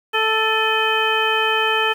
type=harmonic tone with a mistuned harmonic; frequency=440 Hz; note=A4; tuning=in tune; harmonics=1 / 2 / 3 / 4 / 6 / 7; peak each=-23 / -23 / -23 / -23 / -23 / -23 dBFS; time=0.13-1.94 s; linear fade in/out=20 ms; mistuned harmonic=6; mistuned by=-76 cents; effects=7-bit